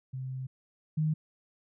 sine tone pair in turn, 130.5 / 155.19 Hz, C3 / D#3, -4 / -4 cents, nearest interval minor third, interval 300 cents, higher second, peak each -34 / -25 dBFS, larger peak second, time 0.13-0.47 / 0.97-1.14 s, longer first, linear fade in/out 10 ms, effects none

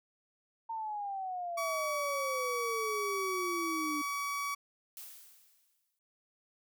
sine exponential sweep, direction down, 914 to 293.7 Hz, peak -35 dBFS, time 0.69-4.02 s, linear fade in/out 10 ms
30% pulse tone, 1136 Hz, C#6, 42 cents sharp, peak -31 dBFS, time 1.57-4.55 s, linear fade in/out 10 ms
blue noise with exponential decay, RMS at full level -45 dBFS, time 4.97-5.99 s, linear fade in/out 1 ms, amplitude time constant 220 ms
effects none

